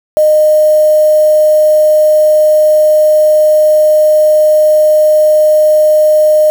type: tone with quantisation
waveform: sine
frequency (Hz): 613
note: D#5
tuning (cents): -26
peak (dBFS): -4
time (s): 0.17-6.5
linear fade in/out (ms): 0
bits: 4
effects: none